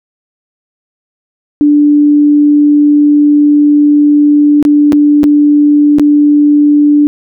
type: tone with dropouts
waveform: sine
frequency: 293.7 Hz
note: D4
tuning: in tune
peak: -3 dBFS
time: 1.61-7.07 s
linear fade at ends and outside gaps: 0 ms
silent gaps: 4.627-4.651 / 4.922-4.93 / 5.233-5.24 / 5.985-5.996 s
effects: none